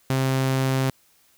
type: tone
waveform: sawtooth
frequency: 132.5 Hz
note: C3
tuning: 22 cents sharp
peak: -16 dBFS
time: 0.1-0.9 s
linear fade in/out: 2 ms
effects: white hiss -60 dBFS RMS until 1.37 s